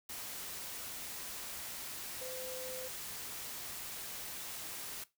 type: tone in noise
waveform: sine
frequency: 513 Hz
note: C5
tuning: 34 cents flat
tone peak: -44 dBFS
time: 2.21-2.88 s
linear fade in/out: 5 ms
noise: white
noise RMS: -44 dBFS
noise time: 0.09-5.04 s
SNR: -3 dB
effects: noise-tail reverb RT60 0.2 s tail -17 dB re dry